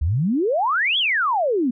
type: exponential two-way sweep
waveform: sine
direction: up then down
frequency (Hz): 67.8 to 3458 to 229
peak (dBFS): -17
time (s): 0.01-1.71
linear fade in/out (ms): 10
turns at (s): 0.98
effects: none